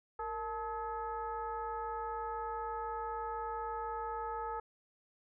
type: tone with frequency modulation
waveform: sine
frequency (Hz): 872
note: A5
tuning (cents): -16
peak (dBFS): -36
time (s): 0.19-4.6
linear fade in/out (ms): 5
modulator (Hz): 409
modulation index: 1.1
effects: none